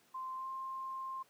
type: tone with pitch glide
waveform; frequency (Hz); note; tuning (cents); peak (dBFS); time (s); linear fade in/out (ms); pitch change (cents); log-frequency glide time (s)
sine; 1042 to 1056.5; C6 to C6; -7 to +16; -39; 0.14-1.23; 10; +23; 0.35-0.48
effects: pink hiss -68 dBFS RMS until 1.29 s + high-pass 200 Hz 12 dB/octave